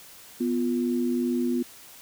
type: tone pair together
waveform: sine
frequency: 246.9 / 349.2 Hz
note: B3 / F4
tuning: 0 / 0 cents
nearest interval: tritone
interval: 600 cents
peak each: -24 / -28 dBFS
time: 0.4-1.63 s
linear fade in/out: 10 ms
effects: white hiss -48 dBFS RMS until 2.01 s